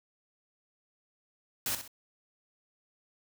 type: noise with echo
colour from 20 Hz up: white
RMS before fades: -32 dBFS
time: 1.66-1.75 s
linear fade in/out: 2 ms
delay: 64 ms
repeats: 2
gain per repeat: -9 dB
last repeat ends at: 1.878 s
effects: none